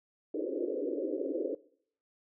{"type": "band-pass noise", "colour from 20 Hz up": "pink", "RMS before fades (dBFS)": -34, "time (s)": [0.34, 1.55], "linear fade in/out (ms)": 5, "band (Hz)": [280, 560], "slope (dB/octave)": 96, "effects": ["noise-tail reverb RT60 0.6 s tail -20 dB re dry"]}